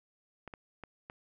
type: clicks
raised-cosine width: 0.5 ms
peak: -29 dBFS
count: 4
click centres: 0.477 / 0.538 / 0.837 / 1.099 s
effects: none